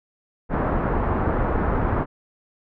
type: low-pass noise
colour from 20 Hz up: pink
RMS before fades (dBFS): -22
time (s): 0.49-2.06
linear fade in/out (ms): 50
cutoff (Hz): 1400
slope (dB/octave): 24
effects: none